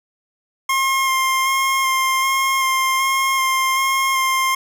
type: tone with vibrato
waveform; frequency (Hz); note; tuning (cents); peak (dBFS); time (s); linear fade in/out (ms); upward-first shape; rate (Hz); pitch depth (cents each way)
25% pulse; 1064; C6; +29; -12; 0.69-4.55; 5; square; 1.3; 12
effects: none